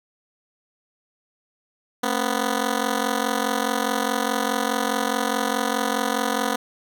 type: ring-modulated tone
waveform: 10% pulse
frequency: 246.9 Hz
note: B3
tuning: in tune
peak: -10 dBFS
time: 2.03-6.56 s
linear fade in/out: 5 ms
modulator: 22.4 Hz
effects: none

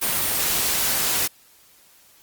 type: noise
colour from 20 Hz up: white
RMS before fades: -22 dBFS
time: 0.01-1.28 s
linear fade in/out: 20 ms
effects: white hiss -54 dBFS RMS until 2.22 s + Opus 32 kbps

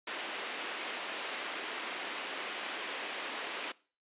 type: band-pass noise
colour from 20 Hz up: white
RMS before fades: -40 dBFS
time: 0.07-3.72 s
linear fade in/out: 5 ms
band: 270 to 3300 Hz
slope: 24 dB/octave
effects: noise-tail reverb RT60 0.4 s tail -22 dB re dry + resampled to 8000 Hz

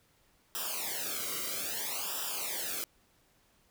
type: noise with flanger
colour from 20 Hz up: white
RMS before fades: -36 dBFS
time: 0.55-2.84 s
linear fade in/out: 0 ms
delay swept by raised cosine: 0.46 to 1.18 ms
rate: 0.61 Hz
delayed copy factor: -1
effects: pink hiss -68 dBFS RMS until 3.7 s

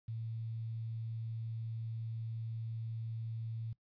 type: tone with quantisation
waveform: sine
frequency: 113.2 Hz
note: A2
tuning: 50 cents sharp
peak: -38 dBFS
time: 0.08-3.73 s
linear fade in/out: 5 ms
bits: 11
effects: noise-tail reverb RT60 0.1 s tail -22 dB re dry + resampled to 11025 Hz

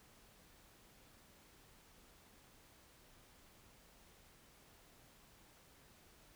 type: silence
effects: pink hiss -65 dBFS RMS until 6.35 s

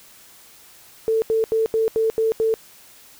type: tone bursts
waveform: sine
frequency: 445.4 Hz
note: A4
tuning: 21 cents sharp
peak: -16 dBFS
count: 7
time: 1.08-2.54 s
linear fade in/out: 0 ms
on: 140 ms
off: 80 ms
effects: white hiss -48 dBFS RMS until 3.19 s

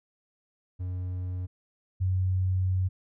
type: tone pair in turn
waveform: triangle / sine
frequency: 91 / 93.02 Hz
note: F#2 / F#2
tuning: -28 / +10 cents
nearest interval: unison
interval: 38 cents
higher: second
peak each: -28 / -23 dBFS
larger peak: second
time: 0.79-1.47 / 2-2.89 s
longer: second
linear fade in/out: 20 ms
effects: none

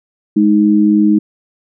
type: tone pair together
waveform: sine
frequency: 209.1 / 312.6 Hz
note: G#3 / D#4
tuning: +12 / +8 cents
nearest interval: perfect fifth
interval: 696 cents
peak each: -10 dBFS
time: 0.36-1.19 s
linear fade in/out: 10 ms
effects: none

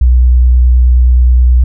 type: tone with vibrato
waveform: sine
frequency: 61.74 Hz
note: B1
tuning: in tune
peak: -3 dBFS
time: 0.01-1.64 s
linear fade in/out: 5 ms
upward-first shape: square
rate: 9.5 Hz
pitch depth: 11 cents each way
effects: none

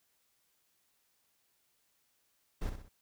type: noise with echo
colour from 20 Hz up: brown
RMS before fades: -35 dBFS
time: 2.61-2.7 s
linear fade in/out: 10 ms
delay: 63 ms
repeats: 3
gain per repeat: -7 dB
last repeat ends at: 2.889 s
effects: white hiss -75 dBFS RMS until 3.01 s

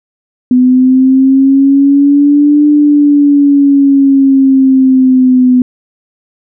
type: linear two-way sweep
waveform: sine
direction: up then down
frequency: 250 to 296.5 to 250 Hz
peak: -3 dBFS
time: 0.51-5.62 s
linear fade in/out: 2 ms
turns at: 2.67 s
effects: none

